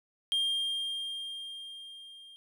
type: tone with level ramp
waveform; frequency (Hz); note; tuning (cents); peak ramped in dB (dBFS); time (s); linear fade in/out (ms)
triangle; 3205; G7; +38; -24 to -48; 0.32-2.36; 0
effects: none